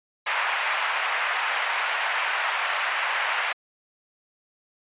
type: band-pass noise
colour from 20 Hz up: white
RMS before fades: -26 dBFS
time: 0.26-3.53 s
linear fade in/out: 10 ms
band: 730 to 2500 Hz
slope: 24 dB/octave
effects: resampled to 8000 Hz